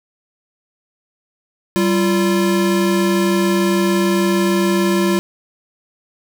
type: tone pair together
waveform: square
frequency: 193.3 / 344.4 Hz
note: G3 / F4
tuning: -24 / -24 cents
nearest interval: minor seventh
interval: 1000 cents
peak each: -17 dBFS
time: 1.76-5.19 s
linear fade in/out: 0 ms
effects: none